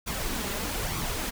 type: noise with flanger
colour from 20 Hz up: pink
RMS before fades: -31 dBFS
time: 0.06-1.31 s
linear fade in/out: 20 ms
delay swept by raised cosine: 0.84 to 5.04 ms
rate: 1.1 Hz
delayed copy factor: +0.5
effects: none